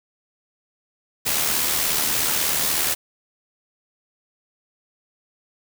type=noise with amplitude modulation; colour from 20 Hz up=white; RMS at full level=-20 dBFS; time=1.25-2.95 s; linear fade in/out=20 ms; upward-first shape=sine; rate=76.6 Hz; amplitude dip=40%; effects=none